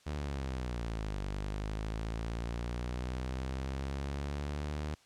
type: linear two-way sweep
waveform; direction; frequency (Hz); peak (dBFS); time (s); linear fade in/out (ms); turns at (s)
sawtooth; down then up; 75.9 to 49 to 75.9; -31; 0.06-4.95; 10; 1.21
effects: white hiss -64 dBFS RMS until 5.05 s + low-pass 7000 Hz 12 dB/octave